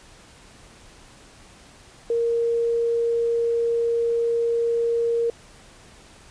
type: tone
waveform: sine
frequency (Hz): 466.2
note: A#4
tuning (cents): 0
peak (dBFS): -19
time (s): 2.1-5.3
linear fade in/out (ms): 2
effects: pink hiss -49 dBFS RMS until 6.3 s + resampled to 22050 Hz